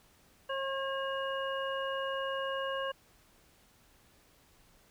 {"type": "harmonic tone with a mistuned harmonic", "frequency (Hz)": 540, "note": "C#5", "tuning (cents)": -45, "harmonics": [1, 2, 3, 5], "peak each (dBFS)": [-35, -38, -40, -42], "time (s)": [0.49, 2.92], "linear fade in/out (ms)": 10, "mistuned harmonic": 5, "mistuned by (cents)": 100, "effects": ["pink hiss -64 dBFS RMS until 4.9 s"]}